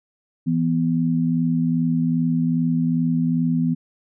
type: tone pair together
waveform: sine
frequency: 165.5 / 248 Hz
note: E3 / B3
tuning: +7 / +7 cents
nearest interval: perfect fifth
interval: 700 cents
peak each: -20 dBFS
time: 0.46-3.75 s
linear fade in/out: 20 ms
effects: none